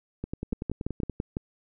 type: two click trains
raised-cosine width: 3 ms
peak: -19 / -16 dBFS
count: 10 / 6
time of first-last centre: 0.24-1.097 / 0.53-1.369 s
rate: 10.5 / 5.96 Hz
effects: none